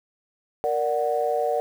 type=chord; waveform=sine; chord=Bb augmented; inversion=none; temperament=equal; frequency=466.2 / 587.3 / 740 Hz; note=Bb4 / D5 / F#5; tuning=0 / 0 / 0 cents; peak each=-25 dBFS; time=0.64-1.6 s; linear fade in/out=0 ms; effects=tanh soft clip ceiling -11 dBFS + 8-bit